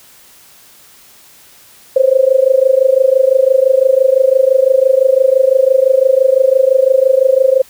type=tone with amplitude modulation; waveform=sine; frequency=527 Hz; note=C5; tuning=12 cents sharp; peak=-3 dBFS; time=1.96-7.62 s; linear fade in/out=5 ms; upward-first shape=sine; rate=25.9 Hz; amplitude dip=90%; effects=white hiss -43 dBFS RMS until 7.69 s